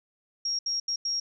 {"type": "tone bursts at uneven times", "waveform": "sine", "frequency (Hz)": 5588, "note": "F8", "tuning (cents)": 0, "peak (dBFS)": -26, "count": 4, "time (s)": [[0.45, 0.59], [0.66, 0.8], [0.88, 0.96], [1.05, 1.2]], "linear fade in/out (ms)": 5, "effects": []}